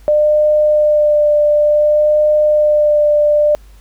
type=tone with vibrato; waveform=sine; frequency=599 Hz; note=D5; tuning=34 cents sharp; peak=-8 dBFS; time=0.08-3.55 s; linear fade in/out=0 ms; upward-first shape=sine; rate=0.56 Hz; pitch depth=15 cents each way; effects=added 50 Hz sine -38 dBFS peak until 3.8 s + pink hiss -51 dBFS RMS until 3.8 s